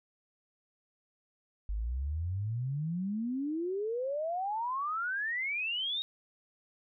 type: exponential sweep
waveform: sine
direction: up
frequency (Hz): 49.09 to 3787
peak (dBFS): -31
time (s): 1.69-6.02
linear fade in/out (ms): 0
effects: none